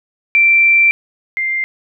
sine tone pair in turn, 2349 / 2098 Hz, D7 / C7, 0 / +4 cents, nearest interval major second, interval 196 cents, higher first, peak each -7 / -15 dBFS, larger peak first, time 0.35-0.91 / 1.37-1.64 s, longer first, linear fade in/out 0 ms, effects none

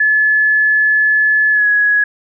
sine tone with pitch glide, 1720 to 1675.9 Hz, A6 to G#6, -40 to +15 cents, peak -9 dBFS, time 0-2.04 s, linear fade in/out 5 ms, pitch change -45 cents, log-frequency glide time 1.51-1.67 s, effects none

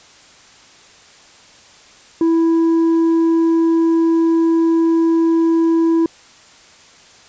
sine tone with tanh clipping, 329.6 Hz, E4, in tune, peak -12 dBFS, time 2.21-6.06 s, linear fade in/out 2 ms, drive 4 dB, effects white hiss -45 dBFS RMS until 7.28 s + resampled to 16000 Hz

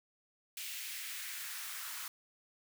white noise with high-pass filter sweep, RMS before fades -43 dBFS, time 0.57-2.08 s, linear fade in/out 2 ms, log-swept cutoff 2500 to 1200 Hz, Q 2, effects none

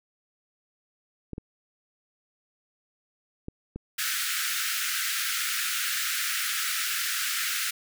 clicks, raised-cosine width 3 ms, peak -22 dBFS, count 4, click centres 1.333 / 1.381 / 3.484 / 3.76 s
pink high-pass noise, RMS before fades -29 dBFS, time 3.98-7.71 s, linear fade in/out 10 ms, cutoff 1300 Hz, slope 96 dB/octave
effects none

